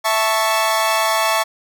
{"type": "chord", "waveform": "sawtooth", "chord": "A major", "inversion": "second", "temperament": "equal", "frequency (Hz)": [659.3, 880, 1108.7], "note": ["E5", "A5", "C#6"], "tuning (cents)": [0, 0, 0], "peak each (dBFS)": -16, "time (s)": [0.04, 1.44], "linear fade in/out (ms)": 20, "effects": []}